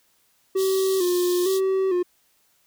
triangle tone with vibrato, 369.1 Hz, F#4, 4 cents flat, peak -17 dBFS, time 0.55-2.03 s, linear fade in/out 10 ms, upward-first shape square, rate 1.1 Hz, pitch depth 60 cents each way
pink high-pass noise, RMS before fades -33 dBFS, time 0.56-1.61 s, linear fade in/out 50 ms, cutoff 3100 Hz, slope 96 dB/octave
effects white hiss -64 dBFS RMS until 2.66 s

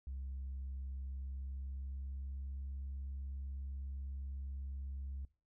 sine tone with pitch glide, 66.7 to 68.02 Hz, C2 to C#2, +34 to -32 cents, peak -39 dBFS, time 0.07-5.25 s, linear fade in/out 0 ms, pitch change +34 cents, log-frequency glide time 1.01-2.67 s, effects noise-tail reverb RT60 0.4 s tail -22 dB re dry + tanh soft clip ceiling -38 dBFS

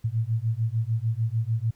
sine beating tone pair, 110 / 116.7 Hz, A2 / A#2, 0 / +2 cents, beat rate 6.7 Hz, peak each -26 dBFS, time 0.04-1.71 s, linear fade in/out 10 ms, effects pink hiss -64 dBFS RMS until 1.75 s

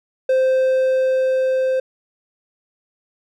triangle tone with level ramp, 521 Hz, C5, 7 cents flat, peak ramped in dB -11 to -14 dBFS, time 0.29-1.8 s, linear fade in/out 5 ms, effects none

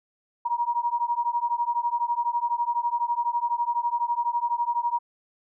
sine beating tone pair, 945 / 957 Hz, A#5 / A#5, +23 / +45 cents, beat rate 12 Hz, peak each -26 dBFS, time 0.45-4.99 s, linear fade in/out 10 ms, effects none

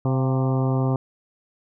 harmonic tone with a mistuned harmonic, 131.1 Hz, C3, 4 cents sharp, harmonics 1 / 2 / 3 / 4 / 5 / 6 / 7 / 8 / 9, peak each -20 / -26 / -30 / -32 / -34 / -36 / -37 / -38 / -39 dBFS, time 0.05-0.96 s, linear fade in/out 2 ms, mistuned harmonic 5, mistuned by +60 cents, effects none

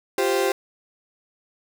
35% pulse chord, F suspended second, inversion none, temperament equal, 349.2 / 392 / 523.3 Hz, F4 / G4 / C5, 0 / 0 / 0 cents, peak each -25 / -20 / -23 dBFS, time 0.18-0.52 s, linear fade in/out 2 ms, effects none

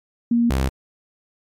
sine / sawtooth tone pair in turn, 235.7 / 66.14 Hz, A#3 / C2, +19 / +19 cents, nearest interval octave + minor seventh, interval 2200 cents, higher first, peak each -14 dBFS, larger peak neither, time 0.31-0.5 / 0.5-0.69 s, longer neither, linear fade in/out 5 ms, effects MP3 96 kbps

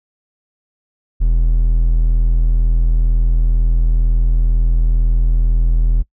triangle tone, 41.05 Hz, E1, 6 cents flat, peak -8 dBFS, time 1.2-6.03 s, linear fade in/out 20 ms, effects noise-tail reverb RT60 0.1 s tail -23 dB re dry

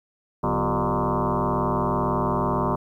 sine tone with frequency modulation, 392 Hz, G4, in tune, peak -20 dBFS, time 0.43-2.76 s, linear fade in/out 10 ms, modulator 106 Hz, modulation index 7.1, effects 10-bit

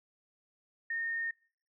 sine tone, 1835 Hz, A#6, 28 cents flat, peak -32 dBFS, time 0.9-1.31 s, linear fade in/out 5 ms, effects noise-tail reverb RT60 0.5 s tail -25 dB re dry

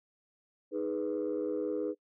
sine chord, G# minor, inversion second, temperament equal, 311.1 / 415.3 / 493.9 Hz, D#4 / G#4 / B4, 0 / 0 / 0 cents, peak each -34 dBFS, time 0.71-1.95 s, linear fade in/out 50 ms, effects noise-tail reverb RT60 0.1 s tail -26 dB re dry + tanh soft clip ceiling -25 dBFS

